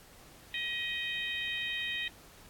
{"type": "harmonic tone with a mistuned harmonic", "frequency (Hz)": 625, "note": "D#5", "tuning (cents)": 8, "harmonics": [3, 4, 5, 6], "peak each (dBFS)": [-37, -38, -39, -40], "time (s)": [0.54, 2.08], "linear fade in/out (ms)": 2, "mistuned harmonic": 3, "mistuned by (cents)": 22, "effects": ["pink hiss -56 dBFS RMS until 2.49 s", "AAC 64 kbps"]}